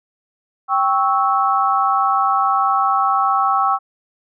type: chord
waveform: sine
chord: C# diminished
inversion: second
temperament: equal with one note detuned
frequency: 784 / 1108.7 / 1310.2 Hz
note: G5 / C#6 / E6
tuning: 0 / 0 / -11 cents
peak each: -18 dBFS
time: 0.68-3.79 s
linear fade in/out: 50 ms
effects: none